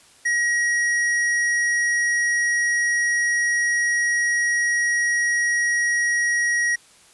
sine tone with tanh clipping, 1900 Hz, A#6, 33 cents sharp, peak -20 dBFS, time 0.25-6.76 s, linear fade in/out 10 ms, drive 13 dB, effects white hiss -52 dBFS RMS until 7.13 s + resampled to 24000 Hz

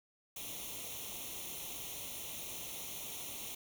white noise with comb filter, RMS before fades -44 dBFS, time 0.36-3.55 s, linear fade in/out 5 ms, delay 0.31 ms, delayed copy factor +0.8, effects none

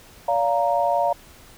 sine chord, Bb major, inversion first, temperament equal with one note detuned, 573.9 / 698.5 / 932.3 Hz, D5 / F5 / Bb5, -40 / 0 / 0 cents, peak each -23 / -21 / -23 dBFS, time 0.28-1.13 s, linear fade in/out 5 ms, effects pink hiss -48 dBFS RMS until 1.57 s

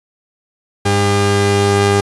sawtooth tone pair together, 100.5 / 402.5 Hz, G2 / G4, +44 / +46 cents, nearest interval 2 octaves, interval 2402 cents, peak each -10 dBFS, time 0.85-2.01 s, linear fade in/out 10 ms, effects resampled to 24000 Hz

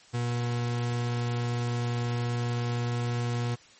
40% pulse tone, 120.1 Hz, B2, 48 cents flat, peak -26 dBFS, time 0.13-3.56 s, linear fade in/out 20 ms, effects white hiss -55 dBFS RMS until 3.79 s + MP3 32 kbps

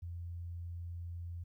sine tone, 86 Hz, F2, 26 cents flat, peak -40 dBFS, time 0.02-1.44 s, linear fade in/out 10 ms, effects 13-bit

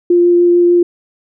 sine tone with vibrato, 349.2 Hz, F4, in tune, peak -6 dBFS, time 0.1-0.83 s, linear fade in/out 5 ms, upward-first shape triangle, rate 6.7 Hz, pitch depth 9 cents each way, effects none

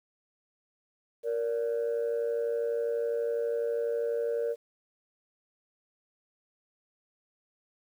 sine tone pair together, 467.9 / 580 Hz, A#4 / D5, +6 / -22 cents, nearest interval major third, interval 372 cents, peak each -27 / -32 dBFS, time 1.23-4.56 s, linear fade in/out 50 ms, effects tanh soft clip ceiling -23 dBFS + 10-bit

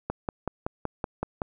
click train, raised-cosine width 1 ms, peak -14 dBFS, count 8, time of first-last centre 0.1-1.418 s, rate 5.31 Hz, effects none

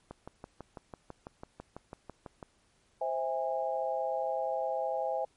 click train, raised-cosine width 1 ms, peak -28 dBFS, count 15, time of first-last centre 0.11-2.428 s, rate 6.04 Hz
sine chord, C augmented, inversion none, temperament just, 523.3 / 654.1 / 817.6 Hz, C5 / E5 / G#5, 0 / -14 / -27 cents, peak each -34 dBFS, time 3.01-5.25 s, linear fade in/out 5 ms
effects pink hiss -69 dBFS RMS until 5.36 s + MP3 48 kbps

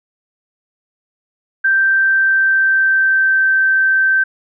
sine tone with pitch glide, 1568 to 1553.6 Hz, G6 to G6, 0 to -16 cents, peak -10 dBFS, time 1.64-4.24 s, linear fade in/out 10 ms, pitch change -16 cents, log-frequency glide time 1.76-3.43 s, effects none

